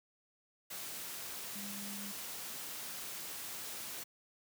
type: tone in noise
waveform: sine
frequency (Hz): 202.4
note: G#3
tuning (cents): -44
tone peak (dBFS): -46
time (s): 1.55-2.12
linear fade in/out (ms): 10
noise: white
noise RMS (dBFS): -44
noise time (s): 0.7-4.04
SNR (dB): -5
effects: high-pass 100 Hz 12 dB/octave